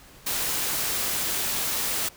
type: noise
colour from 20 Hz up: white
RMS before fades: -27 dBFS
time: 0.26-2.09 s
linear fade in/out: 10 ms
effects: pink hiss -50 dBFS RMS until 2.16 s